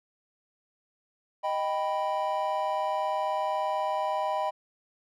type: chord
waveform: triangle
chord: Eb augmented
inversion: none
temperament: equal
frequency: 622.3 / 784 / 987.8 Hz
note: Eb5 / G5 / B5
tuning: 0 / 0 / 0 cents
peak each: -29 dBFS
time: 1.43-4.51 s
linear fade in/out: 20 ms
effects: none